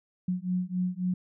sine beating tone pair, 179.9 / 183.6 Hz, F#3 / F#3, -48 / -13 cents, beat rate 3.7 Hz, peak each -30 dBFS, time 0.28-1.14 s, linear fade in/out 5 ms, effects none

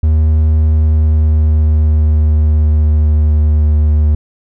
triangle tone with pitch glide, 77.78 to 75.52 Hz, D#2 to D2, 0 to +49 cents, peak -5 dBFS, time 0.03-4.15 s, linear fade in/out 5 ms, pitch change -51 cents, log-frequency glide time 0.6-3.87 s, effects none

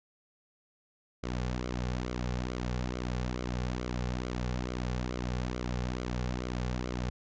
sawtooth tone with flanger, 61.74 Hz, B1, in tune, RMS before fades -34 dBFS, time 1.23-7.1 s, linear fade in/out 5 ms, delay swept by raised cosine 1.1 to 3.2 ms, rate 2.3 Hz, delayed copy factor -0.65, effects resampled to 16000 Hz

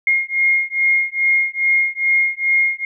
sine beating tone pair, 2138 / 2140.4 Hz, C7 / C7, +37 / +39 cents, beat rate 2.4 Hz, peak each -17 dBFS, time 0.07-2.85 s, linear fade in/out 2 ms, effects none

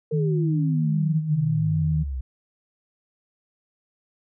sine exponential sweep, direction down, 461.5 to 61.9 Hz, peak -26 dBFS, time 0.11-2.21 s, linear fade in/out 5 ms
sine tone with vibrato, 155.56 Hz, D#3, in tune, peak -20 dBFS, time 0.12-2.04 s, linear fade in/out 20 ms, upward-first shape triangle, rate 7.4 Hz, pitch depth 17 cents each way
effects none

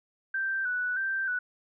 sine tone with vibrato, 1523 Hz, F#6, 50 cents sharp, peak -27 dBFS, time 0.34-1.39 s, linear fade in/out 5 ms, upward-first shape square, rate 1.6 Hz, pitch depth 49 cents each way, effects none

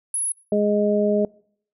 sine tone, 10510 Hz, E9, 6 cents flat, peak -21 dBFS, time 0.14-0.32 s, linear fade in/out 2 ms
harmonic tone, 207.6 Hz, G#3, in tune, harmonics 1 / 2 / 3, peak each -21 / -21 / -21 dBFS, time 0.52-1.25 s, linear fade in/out 2 ms
effects noise-tail reverb RT60 0.6 s tail -25 dB re dry

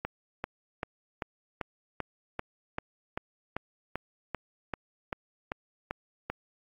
click train, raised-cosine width 0.5 ms, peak -17 dBFS, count 17, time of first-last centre 0.05-6.3 s, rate 2.56 Hz, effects AAC 48 kbps

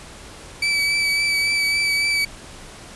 30% pulse tone with vibrato, 2300 Hz, D7, 37 cents flat, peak -15 dBFS, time 0.62-2.25 s, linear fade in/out 5 ms, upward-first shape triangle, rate 3.6 Hz, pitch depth 20 cents each way, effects pink hiss -40 dBFS RMS until 2.95 s + resampled to 24000 Hz

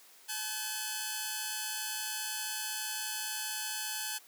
5% pulse tone pair together, 856.7 / 1528 Hz, A5 / G6, -46 / -45 cents, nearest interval minor seventh, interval 1001 cents, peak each -26 dBFS, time 0.28-4.19 s, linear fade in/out 20 ms, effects white hiss -58 dBFS RMS until 4.27 s + high-pass 300 Hz 12 dB/octave

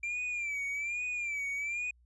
triangle tone with vibrato, 2355 Hz, D7, 4 cents sharp, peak -31 dBFS, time 0.03-1.91 s, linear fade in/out 5 ms, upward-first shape sine, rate 1.2 Hz, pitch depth 89 cents each way, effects added 60 Hz sine -61 dBFS peak until 2.05 s + resampled to 24000 Hz

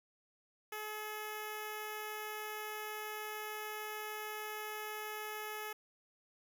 5% pulse tone with notch filter, 426.5 Hz, G#4, 46 cents sharp, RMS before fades -43 dBFS, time 0.72-5.73 s, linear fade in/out 5 ms, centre 4300 Hz, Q 0.7, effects none

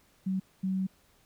sine tone bursts at uneven times, 189.3 Hz, F#3, 40 cents sharp, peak -27 dBFS, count 2, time 0.26-0.4 / 0.63-0.87 s, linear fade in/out 10 ms, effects pink hiss -65 dBFS RMS until 1.25 s

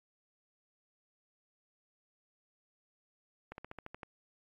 slowing click train, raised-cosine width 0.5 ms, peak -29 dBFS, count 8, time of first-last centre 3.52-4.032 s, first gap 61 ms, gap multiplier 1.06, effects AAC 64 kbps

